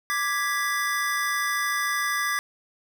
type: chord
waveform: square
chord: G# diminished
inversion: second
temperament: equal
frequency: 1174.7 / 1661.2 / 1975.5 Hz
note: D6 / G#6 / B6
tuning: 0 / 0 / 0 cents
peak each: -29 dBFS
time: 0.1-2.39 s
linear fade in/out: 0 ms
effects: none